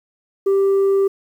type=tone; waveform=sine; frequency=392 Hz; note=G4; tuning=in tune; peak=-10 dBFS; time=0.46-1.08 s; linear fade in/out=10 ms; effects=tanh soft clip ceiling -12 dBFS + 8-bit